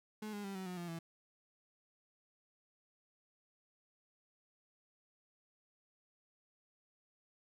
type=tone with pitch steps; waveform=35% pulse; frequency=213.9 / 205.1 / 196.6 / 188.48 / 180.7 / 173.24 / 166.09 Hz; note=A3 / G#3 / G3 / F#3 / F#3 / F3 / E3; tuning=-49 / -21 / +5 / +32 / -41 / -14 / +13 cents; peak=-40 dBFS; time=0.22-0.99 s; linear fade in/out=5 ms; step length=110 ms; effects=none